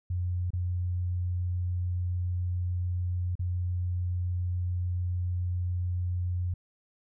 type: tone with dropouts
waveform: sine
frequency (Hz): 89.3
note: F2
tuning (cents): +39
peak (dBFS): -27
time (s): 0.1-6.54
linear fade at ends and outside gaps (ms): 5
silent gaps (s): 0.505-0.533 / 3.354-3.393
effects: none